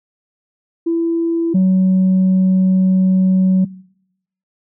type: tone pair in turn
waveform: sine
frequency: 333.7 / 187.28 Hz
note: E4 / F#3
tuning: +21 / +21 cents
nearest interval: minor seventh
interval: 1000 cents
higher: first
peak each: -13 / -7 dBFS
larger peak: second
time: 0.86-1.54 / 1.54-3.65 s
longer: second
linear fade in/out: 10 ms
effects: noise-tail reverb RT60 0.8 s tail -24 dB re dry + tanh soft clip ceiling -8 dBFS